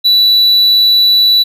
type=tone; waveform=triangle; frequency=3951 Hz; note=B7; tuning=in tune; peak=-4 dBFS; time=0.04-1.44 s; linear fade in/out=20 ms; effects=none